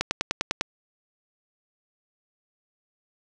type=click train; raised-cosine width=0.2 ms; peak=-6 dBFS; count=7; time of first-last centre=0.01-0.611 s; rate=9.99 Hz; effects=none